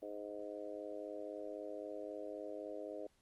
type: harmonic tone with a mistuned harmonic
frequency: 103.83 Hz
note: G#2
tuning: in tune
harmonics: 3 / 4 / 5 / 6 / 7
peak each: -50 / -49 / -48 / -48 / -60 dBFS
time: 0.02-3.07 s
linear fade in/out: 5 ms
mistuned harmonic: 7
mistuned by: -20 cents
effects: pink hiss -75 dBFS RMS until 3.21 s + Opus 32 kbps